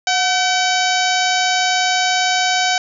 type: harmonic tone with a mistuned harmonic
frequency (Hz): 763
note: G5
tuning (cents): -47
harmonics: 1 / 2 / 3 / 4 / 5 / 6 / 7 / 8 / 9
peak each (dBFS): -18 / -21 / -23 / -24 / -25 / -26 / -26 / -27 / -28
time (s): 0.07-2.78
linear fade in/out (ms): 2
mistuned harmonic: 1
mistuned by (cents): -73
effects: none